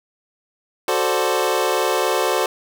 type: chord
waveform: 25% pulse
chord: D dominant seventh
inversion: first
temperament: equal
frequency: 370 / 440 / 523.3 / 587.3 Hz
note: F#4 / A4 / C5 / D5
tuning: 0 / 0 / 0 / 0 cents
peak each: -19 / -19 / -19 / -21 dBFS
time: 0.88-2.46 s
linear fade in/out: 2 ms
effects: none